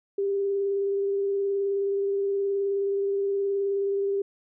sine tone with vibrato, 396.9 Hz, G4, 22 cents sharp, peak -23 dBFS, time 0.18-4.22 s, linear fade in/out 5 ms, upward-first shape sine, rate 19 Hz, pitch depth 16 cents each way, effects none

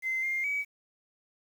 sine tone with pitch steps, 2069 / 2112 / 2275 Hz, C7 / C7 / C#7, -20 / +16 / +44 cents, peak -27 dBFS, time 0.02-0.65 s, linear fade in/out 50 ms, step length 210 ms, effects tanh soft clip ceiling -23 dBFS + 9-bit

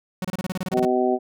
45% pulse tone bursts, 185 Hz, F#3, in tune, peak -24 dBFS, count 12, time 0.22-0.851 s, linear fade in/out 2 ms, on 26 ms, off 29 ms
harmonic tone, 126.1 Hz, B2, 36 cents sharp, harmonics 2 / 3 / 4 / 5 / 6, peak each -24 / -21 / -32 / -25 / -25 dBFS, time 0.71-1.19 s, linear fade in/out 50 ms
effects none

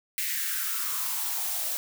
blue noise with high-pass filter sweep, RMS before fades -30 dBFS, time 0.18-1.77 s, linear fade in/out 0 ms, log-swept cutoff 2100 to 570 Hz, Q 4.6, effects none

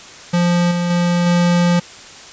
square tone with level steps, 174.61 Hz, F3, in tune, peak -13 / -17 / -14 / -12 dBFS, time 0.33-1.8 s, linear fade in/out 10 ms, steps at 0.71 / 0.9 / 1.26 s, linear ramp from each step 5 ms, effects white hiss -37 dBFS RMS until 2.32 s + resampled to 16000 Hz

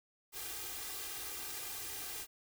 white noise with comb filter, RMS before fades -43 dBFS, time 0.32-2.27 s, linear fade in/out 50 ms, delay 2.5 ms, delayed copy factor +0.95, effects none

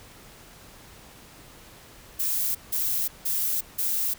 violet noise bursts, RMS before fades -26 dBFS, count 4, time 2.19-4.14 s, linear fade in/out 10 ms, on 360 ms, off 170 ms, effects pink hiss -49 dBFS RMS until 4.18 s

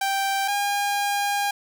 sawtooth tone pair in turn, 784 / 809.8 Hz, G5 / G#5, 0 / -44 cents, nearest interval minor second, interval 56 cents, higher second, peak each -18 / -18 dBFS, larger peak neither, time 0.01-0.48 / 0.48-1.51 s, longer second, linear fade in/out 5 ms, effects none

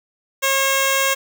5% pulse tone with notch filter, 542 Hz, C#5, 39 cents flat, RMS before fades -18 dBFS, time 0.42-1.15 s, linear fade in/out 20 ms, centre 4600 Hz, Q 1.4, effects none

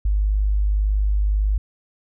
sine tone, 50.9 Hz, G#1, 34 cents flat, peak -16 dBFS, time 0.05-1.58 s, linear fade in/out 5 ms, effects none

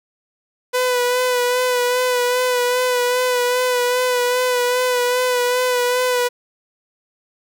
sawtooth tone with vibrato, 497 Hz, B4, 11 cents sharp, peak -12 dBFS, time 0.73-6.29 s, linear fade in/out 20 ms, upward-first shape sine, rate 2.5 Hz, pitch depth 28 cents each way, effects none

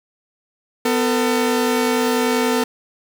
sawtooth tone pair together, 250 / 449.6 Hz, B3 / A4, +21 / +37 cents, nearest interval minor seventh, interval 1016 cents, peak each -15 dBFS, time 0.85-2.64 s, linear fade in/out 5 ms, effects none

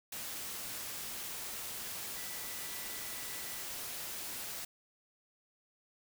sine tone in noise, 1975 Hz, B6, in tune, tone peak -53 dBFS, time 2.16-3.62 s, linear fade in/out 5 ms, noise white, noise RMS -42 dBFS, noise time 0.12-4.65 s, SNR -14 dB, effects none

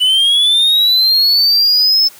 triangle linear sweep, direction up, 2960 to 5274 Hz, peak -7 dBFS, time 0-2.09 s, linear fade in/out 20 ms, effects white hiss -40 dBFS RMS until 2.19 s + high-pass 100 Hz 12 dB/octave

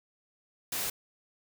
white noise, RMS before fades -33 dBFS, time 0.72-0.9 s, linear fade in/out 5 ms, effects none

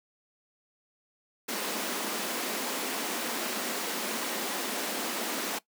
pink high-pass noise, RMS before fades -33 dBFS, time 1.48-5.59 s, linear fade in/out 10 ms, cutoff 210 Hz, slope 48 dB/octave, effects noise-tail reverb RT60 0.1 s tail -19 dB re dry

